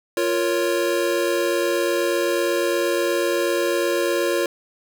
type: chord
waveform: square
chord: Bb minor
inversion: second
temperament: equal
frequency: 349.2 / 466.2 / 554.4 Hz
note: F4 / Bb4 / Db5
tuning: 0 / 0 / 0 cents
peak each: -23 / -26 / -24 dBFS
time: 0.17-4.46 s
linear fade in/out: 2 ms
effects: none